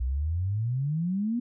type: exponential sweep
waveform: sine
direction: up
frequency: 59.5 to 246.9 Hz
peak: -25 dBFS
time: 0-1.4 s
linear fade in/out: 10 ms
effects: none